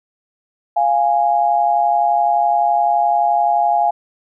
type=tone pair together; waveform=sine; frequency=696.3 / 828 Hz; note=F5 / G#5; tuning=-5 / -5 cents; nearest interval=minor third; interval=300 cents; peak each=-15 dBFS; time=0.76-3.91 s; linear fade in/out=10 ms; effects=none